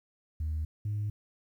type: tone pair in turn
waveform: sine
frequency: 77.78 / 104.58 Hz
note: D#2 / G#2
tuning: 0 / +13 cents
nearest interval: perfect fourth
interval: 513 cents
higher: second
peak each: -28 dBFS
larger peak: neither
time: 0.4-0.65 / 0.85-1.1 s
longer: neither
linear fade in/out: 5 ms
effects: tanh soft clip ceiling -27 dBFS + 11-bit